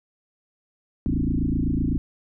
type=tone with frequency modulation; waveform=sine; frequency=160 Hz; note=D#3; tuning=49 cents sharp; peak=-20 dBFS; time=1.06-1.98 s; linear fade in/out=0 ms; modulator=27.9 Hz; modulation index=5; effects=none